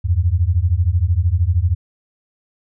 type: beating tone pair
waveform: sine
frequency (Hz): 81.2 / 94.2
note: E2 / F#2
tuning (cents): -26 / +32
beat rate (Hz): 13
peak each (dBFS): -16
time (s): 0.04-1.75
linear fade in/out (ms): 20
effects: none